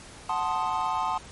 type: chord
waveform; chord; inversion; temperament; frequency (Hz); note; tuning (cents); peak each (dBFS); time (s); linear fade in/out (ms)
triangle; F# diminished seventh; none; equal; 740 / 880 / 1046.5 / 1244.5; F#5 / A5 / C6 / Eb6; 0 / 0 / 0 / 0; -30 / -27 / -28 / -31; 0.29-1.18; 5
effects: pink hiss -46 dBFS RMS until 1.31 s + MP3 48 kbps